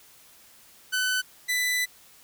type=tone pair in turn; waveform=sawtooth; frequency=1507 / 1991.8 Hz; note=F#6 / B6; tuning=+31 / +14 cents; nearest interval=perfect fourth; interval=483 cents; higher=second; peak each=-20 dBFS; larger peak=neither; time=0.92-1.22 / 1.48-1.86 s; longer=second; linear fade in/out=20 ms; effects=white hiss -54 dBFS RMS until 2.23 s